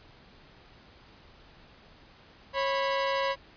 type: tone pair together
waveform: sawtooth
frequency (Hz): 547.4 / 987.8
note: C#5 / B5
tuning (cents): -22 / 0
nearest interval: minor seventh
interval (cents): 1022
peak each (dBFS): -24 / -27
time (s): 2.53-3.36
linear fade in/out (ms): 50
effects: pink hiss -55 dBFS RMS until 3.56 s + resampled to 11025 Hz